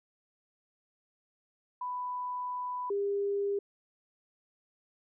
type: tone pair in turn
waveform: sine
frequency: 993 / 401.9 Hz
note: B5 / G4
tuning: +9 / +43 cents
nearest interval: octave + major third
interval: 1566 cents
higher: first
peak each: -33 / -28 dBFS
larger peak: second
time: 1.81-2.9 / 2.9-3.59 s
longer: first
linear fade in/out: 5 ms
effects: none